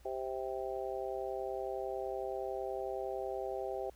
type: harmonic tone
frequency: 130.81 Hz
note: C3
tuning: in tune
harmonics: 3 / 4 / 5 / 6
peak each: -40 / -41 / -42 / -43 dBFS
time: 0.05-3.9 s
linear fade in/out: 5 ms
effects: added 60 Hz sine -58 dBFS peak until 3.95 s + pink hiss -66 dBFS RMS until 3.95 s